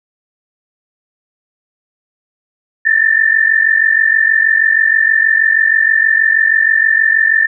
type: tone pair together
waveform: sine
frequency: 1760 / 1806.3 Hz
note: A6 / A6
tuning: 0 / +45 cents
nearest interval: unison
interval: 45 cents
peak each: -11 dBFS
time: 2.85-7.47 s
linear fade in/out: 10 ms
effects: none

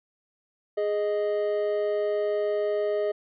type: tone pair together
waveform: triangle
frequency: 415.3 / 621.7 Hz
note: G#4 / D#5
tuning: 0 / -2 cents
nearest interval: perfect fifth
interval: 698 cents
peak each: -24 / -25 dBFS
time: 0.77-3.12 s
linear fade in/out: 10 ms
effects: resampled to 11025 Hz

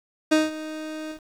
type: tone with ADSR envelope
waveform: 30% pulse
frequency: 311.1 Hz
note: D#4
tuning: in tune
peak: -12 dBFS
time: 0.31-1.2 s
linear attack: 13 ms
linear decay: 180 ms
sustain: -17 dB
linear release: 97 ms
effects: low-pass 8000 Hz 12 dB/octave + 8-bit

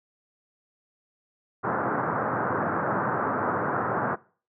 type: band-pass noise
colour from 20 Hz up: white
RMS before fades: -27 dBFS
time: 1.63-4.16 s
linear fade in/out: 20 ms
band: 100 to 1500 Hz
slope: 48 dB/octave
effects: noise-tail reverb RT60 0.4 s tail -21 dB re dry

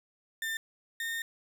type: tone pair in turn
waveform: 35% pulse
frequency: 1796 / 1830.6 Hz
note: A6 / A#6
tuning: +35 / -32 cents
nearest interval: unison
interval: 33 cents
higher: second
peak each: -30 / -31 dBFS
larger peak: first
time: 0.42-0.57 / 1-1.22 s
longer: second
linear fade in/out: 2 ms
effects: none

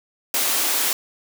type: high-pass noise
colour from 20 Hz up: white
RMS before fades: -21 dBFS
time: 0.34-0.93 s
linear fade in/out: 2 ms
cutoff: 240 Hz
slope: 96 dB/octave
effects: none

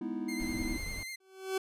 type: chord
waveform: triangle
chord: E major seventh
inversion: first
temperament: equal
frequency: 207.7 / 246.9 / 311.1 / 329.6 Hz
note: G#3 / B3 / D#4 / E4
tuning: 0 / 0 / 0 / 0 cents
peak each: -40 / -36 / -38 / -37 dBFS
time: 0.01-0.77 s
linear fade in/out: 5 ms
type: tone with vibrato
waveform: sawtooth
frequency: 2093 Hz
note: C7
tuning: in tune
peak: -36 dBFS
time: 0.28-1.16 s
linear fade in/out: 10 ms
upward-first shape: sine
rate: 10 Hz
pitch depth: 28 cents each way
type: noise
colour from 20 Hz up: brown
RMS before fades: -40 dBFS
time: 0.4-1.03 s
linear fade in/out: 0 ms
type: tone with exponential growth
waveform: 40% pulse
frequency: 380.9 Hz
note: G4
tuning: 50 cents flat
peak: -27 dBFS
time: 1.2-1.58 s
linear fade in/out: 5 ms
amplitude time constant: 82 ms
effects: resampled to 32000 Hz

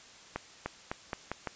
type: accelerating click train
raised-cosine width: 0.5 ms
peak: -18 dBFS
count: 6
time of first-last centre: 0.36-1.473 s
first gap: 300 ms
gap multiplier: 0.85
effects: white hiss -53 dBFS RMS until 1.55 s + resampled to 16000 Hz

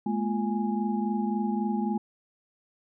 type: tone cluster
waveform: sine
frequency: 212.3 / 236 / 348.2 / 829 Hz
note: G#3 / A#3 / F4 / G#5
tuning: +38 / +22 / -5 / -3 cents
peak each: -27 / -32 / -35 / -34 dBFS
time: 0.06-1.98 s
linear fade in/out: 5 ms
effects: none

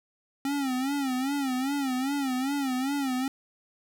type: tone with vibrato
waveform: square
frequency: 268.7 Hz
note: C4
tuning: 46 cents sharp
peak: -27 dBFS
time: 0.45-3.28 s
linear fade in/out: 2 ms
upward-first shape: sine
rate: 2.5 Hz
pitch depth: 110 cents each way
effects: none

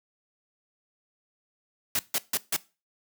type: noise bursts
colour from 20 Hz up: white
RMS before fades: -26 dBFS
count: 4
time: 1.95-2.564 s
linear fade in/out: 2 ms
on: 41 ms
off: 150 ms
effects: noise-tail reverb RT60 0.3 s tail -20 dB re dry + high-pass 100 Hz 12 dB/octave

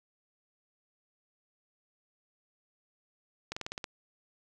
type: slowing click train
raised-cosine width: 0.2 ms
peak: -19 dBFS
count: 7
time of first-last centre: 3.52-3.842 s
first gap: 45 ms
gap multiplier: 1.07
effects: none

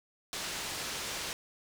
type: low-pass noise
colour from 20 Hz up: white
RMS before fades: -38 dBFS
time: 0.33-1.33 s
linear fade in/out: 0 ms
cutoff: 6300 Hz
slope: 12 dB/octave
effects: none

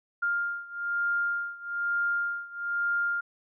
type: beating tone pair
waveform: sine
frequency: 1402 / 1403.1 Hz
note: F6 / F6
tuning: +6 / +8 cents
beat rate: 1.1 Hz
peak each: -29 / -31 dBFS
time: 0.22-3.21 s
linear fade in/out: 10 ms
effects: none

